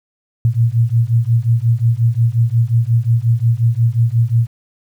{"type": "beating tone pair", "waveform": "sine", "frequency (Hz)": [113.5, 119.1], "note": ["A#2", "A#2"], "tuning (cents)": [-46, 38], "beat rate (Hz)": 5.6, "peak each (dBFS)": -14, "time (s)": [0.45, 4.47], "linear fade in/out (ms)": 0, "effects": ["8-bit"]}